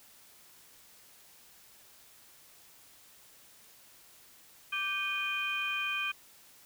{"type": "tone cluster", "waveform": "sine", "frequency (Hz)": [1173, 1565, 2463, 3126], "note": ["D6", "G6", "D#7", "G7"], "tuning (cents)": [-2, -3, -18, -6], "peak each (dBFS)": [-39, -38, -32, -39], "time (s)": [4.72, 6.12], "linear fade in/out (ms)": 10, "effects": ["tanh soft clip ceiling -22 dBFS", "white hiss -58 dBFS RMS until 6.65 s"]}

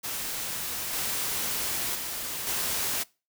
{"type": "noise with level steps", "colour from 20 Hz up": "white", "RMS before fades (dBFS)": [-33, -30, -34, -29], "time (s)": [0.03, 3.04], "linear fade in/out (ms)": 20, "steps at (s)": [0.93, 1.95, 2.47], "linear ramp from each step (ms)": 2, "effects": ["noise-tail reverb RT60 0.3 s tail -23 dB re dry"]}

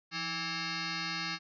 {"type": "tone with frequency modulation", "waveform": "sine", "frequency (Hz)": 1305, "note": "E6", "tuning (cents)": -18, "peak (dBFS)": -33, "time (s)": [0.11, 1.39], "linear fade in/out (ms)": 50, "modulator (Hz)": 492, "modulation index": 7.7, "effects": []}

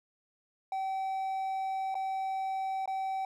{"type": "tone with dropouts", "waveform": "triangle", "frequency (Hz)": 768, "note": "G5", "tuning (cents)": -36, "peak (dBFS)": -29, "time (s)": [0.72, 3.25], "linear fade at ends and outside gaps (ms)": 2, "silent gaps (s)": [[1.944, 1.952], [2.858, 2.876]], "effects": []}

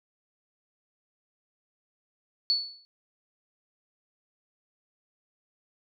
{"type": "tone with exponential decay", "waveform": "sine", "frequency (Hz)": 4437, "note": "C#8", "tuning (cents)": 1, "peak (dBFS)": -19, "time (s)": [2.5, 2.85], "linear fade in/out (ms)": 0, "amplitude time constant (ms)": 76, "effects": []}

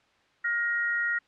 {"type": "tone pair together", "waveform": "sine", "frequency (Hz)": [1421, 1883.2], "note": ["F6", "A#6"], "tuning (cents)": [30, 17], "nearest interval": "perfect fourth", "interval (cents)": 487, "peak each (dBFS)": [-29, -26], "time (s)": [0.44, 1.19], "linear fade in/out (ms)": 10, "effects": ["white hiss -64 dBFS RMS until 1.27 s", "low-pass 3000 Hz 12 dB/octave"]}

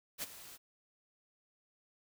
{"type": "noise with ADSR envelope", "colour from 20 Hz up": "white", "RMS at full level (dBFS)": -37, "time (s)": [0.18, 0.58], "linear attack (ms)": 48, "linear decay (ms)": 22, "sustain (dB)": -15, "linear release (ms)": 30, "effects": []}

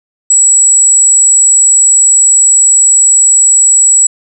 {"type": "tone", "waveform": "sine", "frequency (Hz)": 7780, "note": "B8", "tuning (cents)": -27, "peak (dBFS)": -3, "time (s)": [0.3, 4.07], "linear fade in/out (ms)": 5, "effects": []}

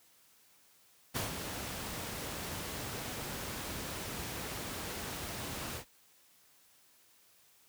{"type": "noise with ADSR envelope", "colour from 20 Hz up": "pink", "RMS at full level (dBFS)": -33, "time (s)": [1.14, 5.85], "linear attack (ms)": 24, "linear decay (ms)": 130, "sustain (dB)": -7, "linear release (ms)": 87, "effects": ["white hiss -65 dBFS RMS until 7.68 s", "high-pass 60 Hz 12 dB/octave"]}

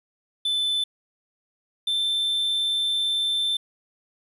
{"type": "tone pair in turn", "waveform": "triangle", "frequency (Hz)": [3518, 3551], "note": ["A7", "A7"], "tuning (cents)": [-1, 15], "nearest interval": "unison", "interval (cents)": 16, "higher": "second", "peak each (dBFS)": -20, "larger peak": "neither", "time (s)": [[0.45, 0.84], [1.87, 3.57]], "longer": "second", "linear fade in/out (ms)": 5, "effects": ["resampled to 32000 Hz", "9-bit"]}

